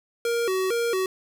square tone with vibrato, 420 Hz, G#4, 19 cents sharp, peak -23 dBFS, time 0.25-1.06 s, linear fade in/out 2 ms, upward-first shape square, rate 2.2 Hz, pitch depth 190 cents each way, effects none

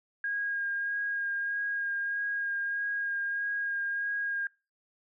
sine tone with vibrato, 1627 Hz, G#6, 36 cents flat, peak -29 dBFS, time 0.24-4.47 s, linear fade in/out 2 ms, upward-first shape sine, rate 1.6 Hz, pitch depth 14 cents each way, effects noise-tail reverb RT60 0.3 s tail -25 dB re dry

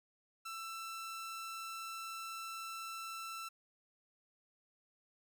sawtooth tone, 1334 Hz, E6, 20 cents sharp, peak -39 dBFS, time 0.45-3.49 s, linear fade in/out 10 ms, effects none

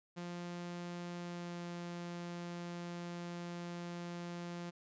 sawtooth tone with pitch glide, 174.61 to 173.5 Hz, F3 to F3, 0 to -11 cents, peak -38 dBFS, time 0.16-4.71 s, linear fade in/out 20 ms, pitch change -11 cents, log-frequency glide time 1.16-1.61 s, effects resampled to 16000 Hz

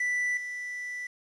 triangle tone with level steps, 1975.5 Hz, B6, in tune, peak -24 / -32 dBFS, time 0-1.07 s, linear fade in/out 5 ms, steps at 0.37 s, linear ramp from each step 2 ms, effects resampled to 24000 Hz + 9-bit

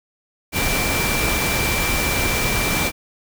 sine tone in noise, 2349 Hz, D7, in tune, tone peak -24 dBFS, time 0.52-2.92 s, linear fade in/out 50 ms, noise pink, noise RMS -21 dBFS, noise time 0.52-2.92 s, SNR -6 dB, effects none

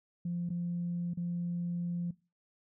sine tone with dropouts, 173.6 Hz, F3, 10 cents flat, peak -31 dBFS, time 0.25-2.11 s, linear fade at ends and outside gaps 5 ms, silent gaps 0.492-0.502 / 1.137-1.172 s, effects noise-tail reverb RT60 0.3 s tail -21 dB re dry + tanh soft clip ceiling -27 dBFS

